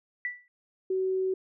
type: tone with exponential decay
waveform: sine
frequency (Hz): 1966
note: B6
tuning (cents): -8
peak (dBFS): -26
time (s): 0.25-0.48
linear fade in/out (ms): 1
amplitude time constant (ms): 48
type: tone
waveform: sine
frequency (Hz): 376.8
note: F#4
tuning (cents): +32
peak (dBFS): -25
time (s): 0.9-1.34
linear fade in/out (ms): 5
effects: none